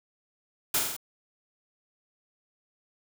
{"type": "noise with echo", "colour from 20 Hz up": "white", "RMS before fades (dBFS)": -25, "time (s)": [0.74, 0.79], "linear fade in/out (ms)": 5, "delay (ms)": 44, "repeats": 4, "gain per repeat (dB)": -3, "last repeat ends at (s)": 0.966, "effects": []}